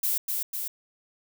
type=noise with echo; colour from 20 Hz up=violet; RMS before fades=-26 dBFS; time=0.03-0.18 s; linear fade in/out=5 ms; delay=250 ms; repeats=2; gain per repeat=-3 dB; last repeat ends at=0.68 s; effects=none